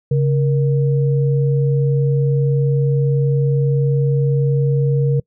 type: tone pair together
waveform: sine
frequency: 139.21 / 469.6 Hz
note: C#3 / A#4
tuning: +8 / +13 cents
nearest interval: octave + major sixth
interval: 2105 cents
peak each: -13 / -21 dBFS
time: 0.11-5.2 s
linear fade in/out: 5 ms
effects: noise-tail reverb RT60 0.1 s tail -26 dB re dry